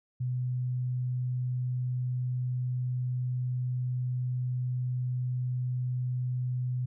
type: tone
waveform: sine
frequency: 125.5 Hz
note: B2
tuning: 28 cents sharp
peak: -28 dBFS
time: 0.2-6.86 s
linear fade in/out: 10 ms
effects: none